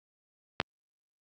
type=clicks; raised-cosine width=0.3 ms; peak=-7 / -22 dBFS; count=2; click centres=0.601 / 0.614 s; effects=high-pass 80 Hz 12 dB/octave + Opus 48 kbps